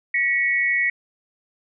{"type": "tone pair together", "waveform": "sine", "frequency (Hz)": [1925, 2217], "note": ["B6", "C#7"], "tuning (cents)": [-45, 0], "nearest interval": "major second", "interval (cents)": 245, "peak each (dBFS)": [-20, -21], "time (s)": [0.14, 0.9], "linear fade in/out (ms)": 5, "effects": []}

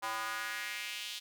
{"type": "tone with high-pass filter sweep", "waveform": "square", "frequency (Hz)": 111.5, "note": "A2", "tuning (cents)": 23, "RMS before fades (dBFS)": -39, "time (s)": [0.02, 1.2], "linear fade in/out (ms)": 20, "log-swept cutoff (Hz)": [950, 3500], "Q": 2.4, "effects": []}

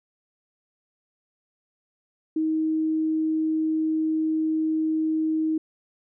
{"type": "tone", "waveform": "sine", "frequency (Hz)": 315.6, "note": "D#4", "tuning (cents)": 25, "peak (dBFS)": -21, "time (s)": [2.36, 5.58], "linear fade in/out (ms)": 5, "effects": []}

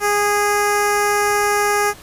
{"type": "tone with notch filter", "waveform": "10% pulse", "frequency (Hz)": 411.8, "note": "G#4", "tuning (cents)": -15, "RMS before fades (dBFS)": -17, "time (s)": [0, 1.94], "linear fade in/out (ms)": 50, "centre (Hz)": 3300, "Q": 1.1, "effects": ["pink hiss -41 dBFS RMS until 2.02 s", "resampled to 32000 Hz"]}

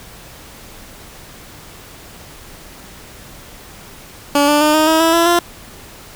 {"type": "tone with pitch steps", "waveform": "15% pulse", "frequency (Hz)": [287.1, 294.8, 302.8, 310.9, 319.3, 327.9, 336.7, 345.8], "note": ["D4", "D4", "D#4", "D#4", "D#4", "E4", "E4", "F4"], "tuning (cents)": [-39, 7, -47, -1, 45, -9, 37, -17], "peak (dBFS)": -4, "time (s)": [4.35, 5.39], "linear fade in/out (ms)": 2, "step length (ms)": 130, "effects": ["pink hiss -38 dBFS RMS until 6.15 s"]}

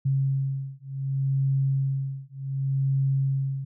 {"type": "beating tone pair", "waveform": "sine", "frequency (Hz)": [135.5, 136.17], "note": ["C#3", "C#3"], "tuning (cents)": [-39, -31], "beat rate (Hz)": 0.67, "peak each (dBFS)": -26, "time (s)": [0.05, 3.65], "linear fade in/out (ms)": 10, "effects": []}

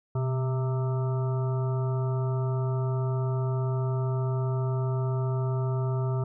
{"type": "harmonic tone with a mistuned harmonic", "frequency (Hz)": 131.3, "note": "C3", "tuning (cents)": 6, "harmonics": [1, 3, 5, 7, 9, 10], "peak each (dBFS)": [-25, -35, -39, -42, -44, -45], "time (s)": [0.15, 6.24], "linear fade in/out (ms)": 5, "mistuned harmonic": 1, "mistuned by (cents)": -68, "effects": []}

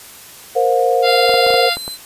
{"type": "chord", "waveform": "sine", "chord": "Bb suspended second", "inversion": "none", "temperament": "equal with one note detuned", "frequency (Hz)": [466.2, 523.3, 716], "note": ["Bb4", "C5", "F5"], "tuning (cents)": [0, 0, 43], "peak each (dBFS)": -16, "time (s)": [0.55, 1.7], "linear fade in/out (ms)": 20}
{"type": "harmonic tone", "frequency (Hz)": 696, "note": "F5", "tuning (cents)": -6, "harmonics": [1, 2, 3, 4, 5, 6, 7], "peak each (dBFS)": [-23, -23, -23, -23, -23, -23, -23], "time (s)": [1.02, 1.77], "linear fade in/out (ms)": 50}
{"type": "tone", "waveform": "sawtooth", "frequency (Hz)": 4058, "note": "B7", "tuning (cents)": 46, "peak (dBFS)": -23, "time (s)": [1.05, 1.98], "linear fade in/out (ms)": 50}
{"type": "clicks", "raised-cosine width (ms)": 1, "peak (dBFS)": -14, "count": 7, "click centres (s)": [1.294, 1.341, 1.466, 1.505, 1.541, 1.77, 1.879]}
{"effects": ["white hiss -38 dBFS RMS until 2.05 s", "resampled to 32000 Hz"]}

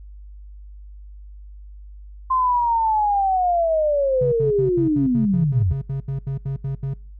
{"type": "linear sweep", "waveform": "sine", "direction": "down", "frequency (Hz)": [1046.5, 75.2], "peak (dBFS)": -16, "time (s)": [2.3, 5.73], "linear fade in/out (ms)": 10}
{"type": "tone bursts", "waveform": "triangle", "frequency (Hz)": 136.3, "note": "C#3", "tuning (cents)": -29, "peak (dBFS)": -20, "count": 15, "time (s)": [4.21, 6.938], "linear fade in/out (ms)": 5, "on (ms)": 110, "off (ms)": 77}
{"effects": ["noise-tail reverb RT60 0.4 s tail -23 dB re dry", "added 50 Hz sine -37 dBFS peak until 7.19 s"]}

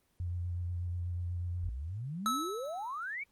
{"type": "tone with vibrato", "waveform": "sine", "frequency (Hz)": 87.9, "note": "F2", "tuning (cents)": 12, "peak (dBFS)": -33, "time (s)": [0.2, 1.69], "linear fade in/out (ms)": 0, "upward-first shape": "sine", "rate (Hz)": 8.2, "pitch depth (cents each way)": 23}
{"type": "exponential sweep", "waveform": "sine", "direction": "up", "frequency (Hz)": [46.25, 2349], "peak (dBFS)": -36, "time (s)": [1.63, 3.24], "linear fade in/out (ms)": 10}
{"type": "tone with exponential decay", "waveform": "square", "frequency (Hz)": 1300, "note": "E6", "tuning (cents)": -24, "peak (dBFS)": -28, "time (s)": [2.26, 3.14], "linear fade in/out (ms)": 0, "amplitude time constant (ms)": 190}
{"effects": ["pink hiss -73 dBFS RMS until 3.31 s", "Opus 24 kbps"]}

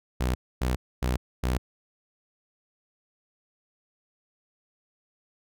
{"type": "tone bursts", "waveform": "sawtooth", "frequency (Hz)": 62.6, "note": "B1", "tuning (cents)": 24, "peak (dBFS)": -20, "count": 4, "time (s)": [0.2, 1.58], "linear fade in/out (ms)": 10, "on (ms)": 150, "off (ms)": 260, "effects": []}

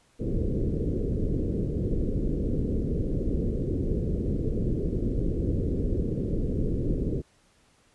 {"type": "low-pass noise", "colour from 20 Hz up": "pink", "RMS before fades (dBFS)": -27, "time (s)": [0.19, 7.22], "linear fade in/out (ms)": 20, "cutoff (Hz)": 480, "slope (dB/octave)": 48, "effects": ["pink hiss -63 dBFS RMS until 7.94 s", "resampled to 24000 Hz"]}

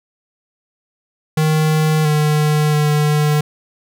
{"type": "tone with pitch steps", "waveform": "square", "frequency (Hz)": [155.6, 151.2, 149.8], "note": ["D#3", "D#3", "D3"], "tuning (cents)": [0, -49, 35], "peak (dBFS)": -13, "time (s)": [1.37, 3.41], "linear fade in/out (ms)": 5, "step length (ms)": 680, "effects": []}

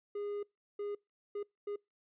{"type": "tone bursts at uneven times", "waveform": "triangle", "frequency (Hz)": 410, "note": "G#4", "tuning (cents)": -22, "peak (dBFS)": -34, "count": 4, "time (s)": [[0.15, 0.43], [0.79, 0.95], [1.35, 1.43], [1.67, 1.76]], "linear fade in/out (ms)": 5, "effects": ["noise-tail reverb RT60 0.2 s tail -25 dB re dry", "resampled to 8000 Hz"]}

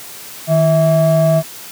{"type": "ring-modulated tone", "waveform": "triangle", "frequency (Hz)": 246.9, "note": "B3", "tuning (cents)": 0, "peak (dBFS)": -4, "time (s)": [0.47, 1.43], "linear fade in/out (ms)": 50, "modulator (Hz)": 404, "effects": ["white hiss -33 dBFS RMS until 1.71 s", "high-pass 100 Hz 12 dB/octave"]}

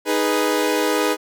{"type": "chord", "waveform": "sawtooth", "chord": "G# minor", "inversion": "second", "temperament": "equal", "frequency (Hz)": [311.1, 415.3, 493.9], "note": ["D#4", "G#4", "B4"], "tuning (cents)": [0, 0, 0], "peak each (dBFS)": -18, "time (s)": [0.05, 1.17], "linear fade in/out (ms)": 50, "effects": []}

